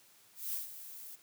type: noise with ADSR envelope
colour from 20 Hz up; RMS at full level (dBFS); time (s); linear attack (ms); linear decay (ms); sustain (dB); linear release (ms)
violet; -36; 0.35-1.16; 180; 140; -12; 13
effects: white hiss -63 dBFS RMS until 1.22 s + high-pass 80 Hz 12 dB/octave